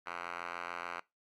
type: tone with band-pass filter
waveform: 5% pulse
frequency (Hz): 86.8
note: F2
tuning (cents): -10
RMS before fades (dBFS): -42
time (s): 0.06-1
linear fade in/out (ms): 5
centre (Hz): 1600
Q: 4.1
effects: noise-tail reverb RT60 0.2 s tail -20 dB re dry + Opus 48 kbps